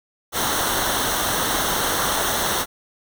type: noise with comb filter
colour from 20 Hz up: pink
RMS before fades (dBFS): -22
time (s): 0.32-2.66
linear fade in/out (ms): 50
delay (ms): 0.41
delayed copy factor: -0.7
effects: none